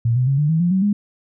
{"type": "tone with pitch steps", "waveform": "sine", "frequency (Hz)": [116.54, 126.36, 137, 148.54, 161.05, 174.61, 189.32, 205.3], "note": ["A#2", "B2", "C#3", "D3", "E3", "F3", "F#3", "G#3"], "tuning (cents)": [0, 40, -20, 20, -40, 0, 40, -20], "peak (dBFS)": -14, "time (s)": [0.05, 0.93], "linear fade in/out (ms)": 5, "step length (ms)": 110, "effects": []}